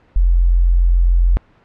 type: tone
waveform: sine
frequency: 43.55 Hz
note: F1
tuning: 4 cents flat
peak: -9 dBFS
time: 0.16-1.37 s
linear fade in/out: 0 ms
effects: pink hiss -52 dBFS RMS until 1.64 s + low-pass 2000 Hz 12 dB/octave